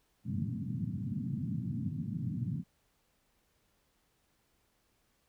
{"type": "band-pass noise", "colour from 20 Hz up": "pink", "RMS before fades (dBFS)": -36, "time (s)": [0.24, 2.64], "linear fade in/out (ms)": 50, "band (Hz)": [100, 250], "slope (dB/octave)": 48, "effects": ["pink hiss -74 dBFS RMS until 5.28 s"]}